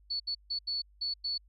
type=tone bursts at uneven times; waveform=sine; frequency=4435 Hz; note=C#8; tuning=in tune; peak=-30 dBFS; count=6; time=0.1-0.2 / 0.27-0.35 / 0.5-0.59 / 0.67-0.82 / 1.01-1.14 / 1.24-1.38 s; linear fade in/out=10 ms; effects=added 50 Hz sine -58 dBFS peak until 1.48 s + MP3 48 kbps